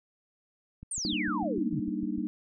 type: click train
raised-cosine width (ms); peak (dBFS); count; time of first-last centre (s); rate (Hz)
5; -31; 10; 0.83-2.181; 6.66
type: exponential sweep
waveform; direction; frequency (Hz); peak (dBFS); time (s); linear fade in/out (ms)
sine; down; 9397 to 123.7; -31; 0.91-1.8; 5
type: chord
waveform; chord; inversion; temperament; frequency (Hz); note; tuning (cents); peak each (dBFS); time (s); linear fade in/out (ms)
sine; Eb major seventh; first; equal with one note detuned; 196 / 233.1 / 293.7 / 312.9; G3 / Bb3 / D4 / Eb4; 0 / 0 / 0 / +10; -35; 1.05-2.27; 0
effects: none